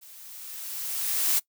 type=noise with level ramp; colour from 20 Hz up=blue; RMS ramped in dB=-49 to -22 dBFS; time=0.01-1.4 s; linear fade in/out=20 ms; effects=noise-tail reverb RT60 0.1 s tail -22 dB re dry